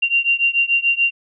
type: beating tone pair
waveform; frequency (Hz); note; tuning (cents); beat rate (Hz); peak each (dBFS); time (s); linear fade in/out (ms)
sine; 2765 / 2771.9; F7 / F7; -18 / -14; 6.9; -17 / -18; 0.02-1.11; 10
effects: none